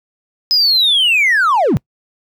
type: linear sweep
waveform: triangle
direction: down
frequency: 5100 to 96.5 Hz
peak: -7 dBFS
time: 0.51-1.77 s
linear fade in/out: 0 ms
effects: noise-tail reverb RT60 0.1 s tail -26 dB re dry + tanh soft clip ceiling -5 dBFS